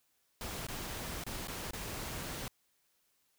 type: noise with dropouts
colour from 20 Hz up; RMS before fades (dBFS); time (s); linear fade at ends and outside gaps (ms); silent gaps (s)
pink; -41; 0.41-2.48; 1; 0.668-0.685 / 1.238-1.265 / 1.473-1.482 / 1.709-1.733
effects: white hiss -75 dBFS RMS until 3.38 s